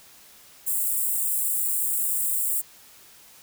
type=high-pass noise; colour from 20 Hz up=white; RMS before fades=-25 dBFS; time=0.66-2.62 s; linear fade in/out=20 ms; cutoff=7500 Hz; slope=96 dB/octave; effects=white hiss -51 dBFS RMS until 3.42 s